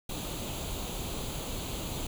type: noise with comb filter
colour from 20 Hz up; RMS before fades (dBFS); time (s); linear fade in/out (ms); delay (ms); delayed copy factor
pink; -36; 0.09-2.07; 5; 0.28; +0.65
effects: none